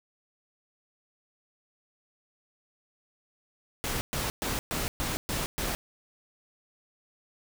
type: noise bursts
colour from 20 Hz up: pink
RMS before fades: -31 dBFS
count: 7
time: 3.84-5.75 s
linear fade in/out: 0 ms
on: 170 ms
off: 120 ms
effects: none